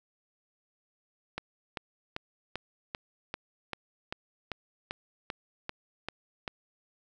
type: click train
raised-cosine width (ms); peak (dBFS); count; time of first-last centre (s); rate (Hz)
0.3; -18; 14; 1.38-6.478; 2.55
effects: none